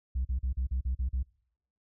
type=tone bursts; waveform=sine; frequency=64 Hz; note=C2; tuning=38 cents flat; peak=-25 dBFS; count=8; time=0.15-1.23 s; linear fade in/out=10 ms; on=100 ms; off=40 ms; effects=noise-tail reverb RT60 0.7 s tail -26 dB re dry + tanh soft clip ceiling -25 dBFS